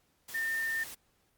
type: tone in noise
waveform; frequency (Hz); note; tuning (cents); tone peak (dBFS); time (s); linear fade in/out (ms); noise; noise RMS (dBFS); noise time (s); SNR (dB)
sine; 1808; A6; +47; -30; 0.34-0.84; 10; white; -45; 0.28-0.95; +12
effects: pink hiss -72 dBFS RMS until 1.37 s + Opus 48 kbps